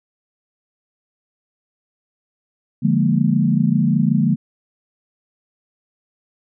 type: chord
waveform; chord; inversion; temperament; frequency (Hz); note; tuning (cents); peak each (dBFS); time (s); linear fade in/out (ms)
sine; Bb dominant seventh; first; equal; 146.83 / 174.61 / 207.7 / 233.1; D3 / F3 / Ab3 / Bb3; 0 / 0 / 0 / 0; -19; 2.82-4.36; 20
effects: none

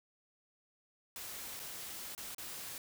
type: noise with dropouts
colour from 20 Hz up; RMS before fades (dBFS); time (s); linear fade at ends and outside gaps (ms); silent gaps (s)
white; -45; 1.16-2.78; 1; 1.594-1.598 / 2.15-2.178 / 2.347-2.382
effects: none

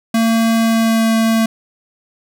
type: tone with pitch glide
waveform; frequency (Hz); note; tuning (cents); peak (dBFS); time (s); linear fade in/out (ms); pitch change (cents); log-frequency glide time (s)
square; 226.8 to 224.6; A#3 to A3; -47 to +36; -12; 0.14-1.46; 5; -17; 0.58-1.13
effects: none

